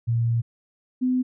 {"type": "tone pair in turn", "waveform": "sine", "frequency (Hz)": [116.54, 253.7], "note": ["A#2", "B3"], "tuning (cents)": [0, 47], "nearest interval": "octave + minor second", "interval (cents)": 1347, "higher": "second", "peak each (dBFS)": -19, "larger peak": "neither", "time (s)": [[0.07, 0.42], [1.01, 1.23]], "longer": "first", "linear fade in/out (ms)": 20, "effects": []}